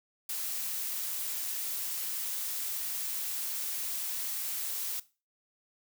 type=noise; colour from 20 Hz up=blue; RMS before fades=-35 dBFS; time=0.29-5 s; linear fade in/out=5 ms; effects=noise-tail reverb RT60 0.3 s tail -17 dB re dry